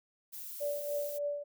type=noise; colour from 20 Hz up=violet; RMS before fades=-44 dBFS; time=0.32-1.19 s; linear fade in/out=20 ms
type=tone with tremolo; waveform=sine; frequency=580 Hz; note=D5; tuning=22 cents flat; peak=-30 dBFS; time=0.6-1.44 s; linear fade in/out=20 ms; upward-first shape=triangle; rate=3.4 Hz; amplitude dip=65%
effects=none